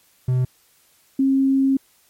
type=tone pair in turn; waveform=triangle / sine; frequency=127.1 / 269.3 Hz; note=C3 / C#4; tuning=-50 / -50 cents; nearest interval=octave + minor second; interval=1300 cents; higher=second; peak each=-14 dBFS; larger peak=neither; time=0.28-0.45 / 1.19-1.77 s; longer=second; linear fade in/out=5 ms; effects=white hiss -58 dBFS RMS until 2.09 s + MP3 64 kbps